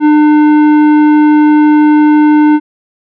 triangle tone with tanh clipping, 301 Hz, D4, 43 cents sharp, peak -5 dBFS, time 0-2.6 s, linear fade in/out 50 ms, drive 16 dB, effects none

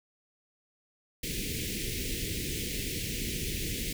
pink band-stop noise, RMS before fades -34 dBFS, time 1.23-3.93 s, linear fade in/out 5 ms, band 460 to 2000 Hz, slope 48 dB/octave, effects none

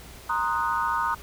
sine chord, C half-diminished seventh, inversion third, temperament equal, 932.3 / 1046.5 / 1244.5 / 1480 Hz, Bb5 / C6 / Eb6 / Gb6, 0 / 0 / 0 / 0 cents, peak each -27 / -31 / -27 / -31 dBFS, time 0.29-1.15 s, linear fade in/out 10 ms, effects added 60 Hz sine -48 dBFS peak until 1.22 s + pink hiss -46 dBFS RMS until 1.22 s

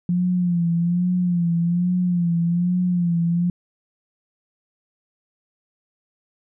sine tone with vibrato, 174.61 Hz, F3, in tune, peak -17 dBFS, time 0.09-3.5 s, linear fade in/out 2 ms, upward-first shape sine, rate 1.2 Hz, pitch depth 60 cents each way, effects none

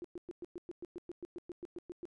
sine tone bursts, 349.2 Hz, F4, in tune, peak -40 dBFS, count 16, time 0.02-2.054 s, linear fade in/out 0 ms, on 24 ms, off 110 ms, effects resampled to 22050 Hz

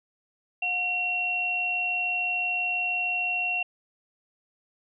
sine tone pair together, 724 / 2733 Hz, F#5 / F7, -38 / -38 cents, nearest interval octave + major seventh, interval 2300 cents, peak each -34 / -25 dBFS, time 0.62-3.63 s, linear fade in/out 5 ms, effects none

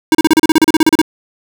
square tone bursts, 316.5 Hz, D#4, 30 cents sharp, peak -5 dBFS, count 15, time 0.12-1.016 s, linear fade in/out 2 ms, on 28 ms, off 34 ms, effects none

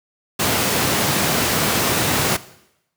pink high-pass noise, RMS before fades -19 dBFS, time 0.39-2.37 s, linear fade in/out 10 ms, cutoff 110 Hz, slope 12 dB/octave, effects noise-tail reverb RT60 0.8 s tail -17 dB re dry + high-pass 60 Hz 12 dB/octave

